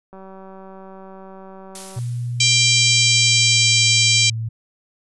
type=click train; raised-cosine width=1 ms; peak=-27 dBFS; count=356; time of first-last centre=0.13-1.989 s; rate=191 Hz
type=noise with exponential decay; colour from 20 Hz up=blue; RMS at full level=-30 dBFS; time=1.75-2.81 s; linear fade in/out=2 ms; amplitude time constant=230 ms
type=tone with pitch glide; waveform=sine; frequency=120.8 to 112.71 Hz; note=B2 to A2; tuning=-38 to +42 cents; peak=-22 dBFS; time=1.96-4.49 s; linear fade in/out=10 ms; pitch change=-120 cents; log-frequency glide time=2.36-3.82 s
type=harmonic tone; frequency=789 Hz; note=G5; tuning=11 cents sharp; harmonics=3 / 4 / 5 / 6 / 7 / 8 / 9 / 10; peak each=-19 / -20 / -21 / -22 / -22 / -23 / -24 / -24 dBFS; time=2.4-4.3 s; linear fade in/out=5 ms
effects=resampled to 24000 Hz